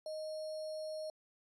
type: tone with sample-and-hold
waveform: sine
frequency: 623 Hz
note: D#5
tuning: 2 cents sharp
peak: -39 dBFS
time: 0.06-1.1 s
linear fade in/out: 2 ms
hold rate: 4900 Hz
effects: resampled to 22050 Hz